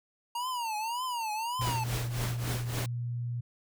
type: tone with vibrato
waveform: square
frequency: 932.3 Hz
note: A#5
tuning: in tune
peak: -32 dBFS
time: 0.35-1.84 s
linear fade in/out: 5 ms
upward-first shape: triangle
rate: 1.8 Hz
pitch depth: 190 cents each way
type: tone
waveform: sine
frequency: 120 Hz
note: B2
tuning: 49 cents flat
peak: -31 dBFS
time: 1.59-3.41 s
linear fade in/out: 10 ms
type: noise with tremolo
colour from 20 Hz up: pink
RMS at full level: -34 dBFS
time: 1.61-2.86 s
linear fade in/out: 2 ms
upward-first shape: triangle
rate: 3.6 Hz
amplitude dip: 85%
effects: none